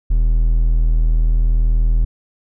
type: tone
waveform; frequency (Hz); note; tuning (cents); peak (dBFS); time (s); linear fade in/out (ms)
triangle; 40.32; E1; -38; -9; 0.1-2.05; 10
effects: none